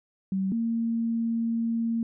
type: tone pair in turn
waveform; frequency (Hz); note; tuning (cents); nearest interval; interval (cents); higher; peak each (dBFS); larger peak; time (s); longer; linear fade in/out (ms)
sine; 191.7 / 229.6; G3 / A#3; -38 / -26; minor third; 312; second; -24; neither; 0.32-0.52 / 0.52-2.03; second; 2
effects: none